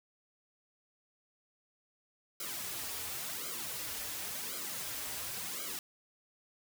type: noise with flanger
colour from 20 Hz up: white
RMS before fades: -40 dBFS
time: 2.4-5.79 s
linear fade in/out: 2 ms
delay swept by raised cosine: 1.1 to 5.9 ms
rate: 0.93 Hz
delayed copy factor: -1
effects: none